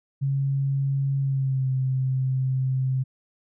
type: tone with pitch glide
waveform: sine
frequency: 137.4 to 130.97 Hz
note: C#3 to C3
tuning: -15 to +2 cents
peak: -21 dBFS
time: 0.21-3.04 s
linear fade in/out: 20 ms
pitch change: -83 cents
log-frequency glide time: 1.2-1.69 s
effects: none